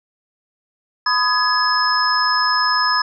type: tone cluster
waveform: sine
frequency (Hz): 1006 / 1244 / 1684 / 5170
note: B5 / D#6 / G#6 / E8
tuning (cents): +32 / -1 / +24 / -34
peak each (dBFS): -20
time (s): 1.06-3.02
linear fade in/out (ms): 5
effects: none